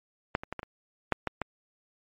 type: clicks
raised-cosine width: 0.5 ms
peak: -10 / -23 / -19 / -20 / -24 / -9 / -14 / -15 dBFS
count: 8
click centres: 0.351 / 0.435 / 0.526 / 0.593 / 0.631 / 1.123 / 1.273 / 1.417 s
effects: MP3 48 kbps